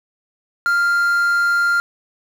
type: tone with quantisation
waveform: triangle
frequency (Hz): 1396.9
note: F6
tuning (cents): 0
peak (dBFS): -12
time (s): 0.66-1.8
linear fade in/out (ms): 0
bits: 6
effects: none